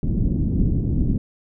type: low-pass noise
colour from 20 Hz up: pink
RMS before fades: -20 dBFS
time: 0.03-1.18 s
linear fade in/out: 2 ms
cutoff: 290 Hz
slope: 24 dB/octave
effects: none